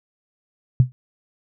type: tone with exponential decay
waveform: sine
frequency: 126.1 Hz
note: B2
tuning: 36 cents sharp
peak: -6 dBFS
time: 0.8-0.92 s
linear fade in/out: 0 ms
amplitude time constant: 24 ms
effects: none